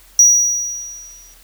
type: tone with exponential decay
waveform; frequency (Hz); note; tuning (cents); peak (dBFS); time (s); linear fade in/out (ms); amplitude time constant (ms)
triangle; 5790; F#8; -38; -3; 0.19-1.34; 2; 250
effects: added 42 Hz sine -48 dBFS peak until 1.43 s + white hiss -48 dBFS RMS until 1.43 s